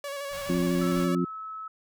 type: tone with vibrato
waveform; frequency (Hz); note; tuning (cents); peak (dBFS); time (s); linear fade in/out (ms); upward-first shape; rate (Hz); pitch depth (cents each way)
sawtooth; 563; C#5; +27; -29; 0.04-1.15; 2; square; 12; 27
type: band-stop noise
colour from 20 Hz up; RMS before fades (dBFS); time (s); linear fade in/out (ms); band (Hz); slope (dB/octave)
pink; -42; 0.3-1.08; 50; 190 to 710; 48
type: harmonic tone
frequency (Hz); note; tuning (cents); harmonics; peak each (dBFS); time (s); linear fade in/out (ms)
88; F2; +14; 2 / 3 / 4; -26 / -28 / -29; 0.49-1.25; 5
type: tone with pitch glide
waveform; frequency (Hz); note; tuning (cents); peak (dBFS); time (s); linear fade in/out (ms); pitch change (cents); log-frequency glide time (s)
sine; 1318.5 to 1297.3; E6 to E6; 0 to -28; -35; 0.81-1.68; 5; -28; 1.05-1.12
effects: none